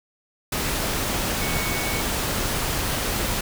sine tone in noise, 2225 Hz, C#7, 6 cents sharp, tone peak -31 dBFS, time 1.41-2.01 s, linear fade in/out 5 ms, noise pink, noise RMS -25 dBFS, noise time 0.52-3.41 s, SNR -9 dB, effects none

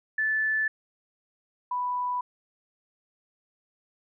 sine tone pair in turn, 1747 / 989 Hz, A6 / B5, -13 / +2 cents, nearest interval minor seventh, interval 985 cents, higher first, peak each -23 / -26 dBFS, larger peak first, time 0.18-0.68 / 1.71-2.21 s, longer neither, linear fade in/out 5 ms, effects none

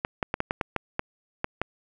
clicks, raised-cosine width 0.5 ms, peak -10 dBFS, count 10, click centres 0.049 / 0.228 / 0.341 / 0.404 / 0.509 / 0.612 / 0.763 / 0.994 / 1.444 / 1.616 s, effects none

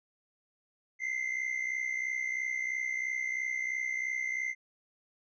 triangle tone pair together, 2030 / 2093 Hz, B6 / C7, +47 / 0 cents, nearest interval minor second, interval 53 cents, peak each -35 / -31 dBFS, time 0.99-4.55 s, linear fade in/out 50 ms, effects resampled to 16000 Hz

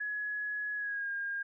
sine tone with pitch glide, 1686 to 1615.5 Hz, G#6 to G#6, +26 to -48 cents, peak -33 dBFS, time 0-1.43 s, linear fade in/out 10 ms, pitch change -74 cents, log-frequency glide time 0.75-1.1 s, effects none

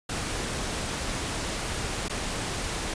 pink noise with dropouts, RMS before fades -31 dBFS, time 0.09-2.94 s, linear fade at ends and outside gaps 5 ms, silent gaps 2.084-2.096 s, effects resampled to 22050 Hz

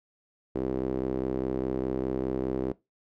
sawtooth tone with band-pass filter, 64.9 Hz, C2, 13 cents flat, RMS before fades -30 dBFS, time 0.55-2.72 s, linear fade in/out 5 ms, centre 370 Hz, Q 3.1, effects noise-tail reverb RT60 0.2 s tail -19 dB re dry

